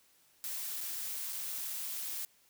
blue noise with dropouts, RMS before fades -39 dBFS, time 0.44-2.25 s, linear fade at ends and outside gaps 0 ms, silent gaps 0.807-0.811 / 1.325-1.329 s, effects white hiss -67 dBFS RMS until 2.49 s

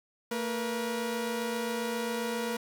sawtooth tone pair together, 226.8 / 481.1 Hz, A#3 / B4, -47 / -45 cents, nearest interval octave + minor second, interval 1302 cents, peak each -30 / -29 dBFS, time 0.31-2.57 s, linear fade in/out 5 ms, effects 10-bit

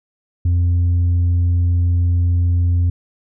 sine tone with tanh clipping, 87.31 Hz, F2, in tune, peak -13 dBFS, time 0.45-2.9 s, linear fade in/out 5 ms, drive 2 dB, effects none

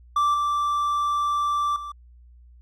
triangle tone with level steps, 1170 Hz, D6, 7 cents flat, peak -16 / -19 / -30 dBFS, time 0.16-1.92 s, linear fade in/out 5 ms, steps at 0.34 / 1.76 s, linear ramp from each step 2 ms, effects added 60 Hz sine -47 dBFS peak until 2.61 s

